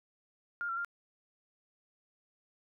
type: tone with pitch steps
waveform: sine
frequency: 1408 / 1357 / 1397 Hz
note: F6 / E6 / F6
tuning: +14 / +50 / 0 cents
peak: -33 dBFS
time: 0.61-0.847 s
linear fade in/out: 0 ms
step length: 79 ms
effects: none